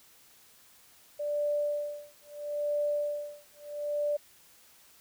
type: tone with tremolo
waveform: sine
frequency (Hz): 587.3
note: D5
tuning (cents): 0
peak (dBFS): -26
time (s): 1.19-4.17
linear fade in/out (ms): 10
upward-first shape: sine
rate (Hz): 0.76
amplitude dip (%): 100
effects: white hiss -59 dBFS RMS until 5 s